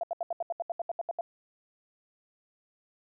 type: tone bursts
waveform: sine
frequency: 681 Hz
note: F5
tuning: 44 cents flat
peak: -28 dBFS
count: 13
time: 0.01-1.21 s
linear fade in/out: 2 ms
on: 24 ms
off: 74 ms
effects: none